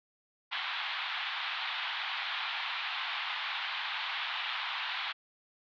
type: band-pass noise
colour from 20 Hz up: white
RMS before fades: -36 dBFS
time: 0.51-5.13 s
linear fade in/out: 20 ms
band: 780 to 3800 Hz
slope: 48 dB/octave
effects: none